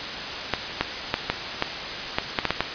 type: clicks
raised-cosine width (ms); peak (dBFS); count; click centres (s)
0.3; -4; 10; 0.537 / 0.81 / 1.141 / 1.3 / 1.624 / 2.185 / 2.388 / 2.453 / 2.506 / 2.606
effects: white hiss -30 dBFS RMS until 2.74 s + resampled to 11025 Hz